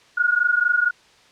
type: tone pair together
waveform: sine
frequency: 1431.8 / 1456 Hz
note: F6 / F#6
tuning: +43 / -28 cents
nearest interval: unison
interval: 29 cents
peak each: -19 dBFS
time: 0.17-0.91 s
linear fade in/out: 10 ms
effects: white hiss -53 dBFS RMS until 1.31 s + low-pass 5000 Hz 12 dB/octave